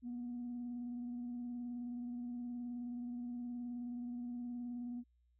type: tone with vibrato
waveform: sine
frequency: 242.4 Hz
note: B3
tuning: 32 cents flat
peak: -39 dBFS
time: 0.02-5.04 s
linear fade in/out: 50 ms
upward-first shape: sine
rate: 19 Hz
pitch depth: 23 cents each way
effects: tanh soft clip ceiling -37 dBFS + added 60 Hz sine -70 dBFS peak until 5.39 s